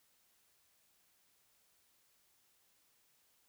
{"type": "silence", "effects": ["white hiss -73 dBFS RMS until 3.48 s"]}